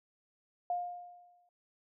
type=tone with exponential decay; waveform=sine; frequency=708 Hz; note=F5; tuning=23 cents sharp; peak=-29 dBFS; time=0.7-1.49 s; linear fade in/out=2 ms; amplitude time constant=170 ms; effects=none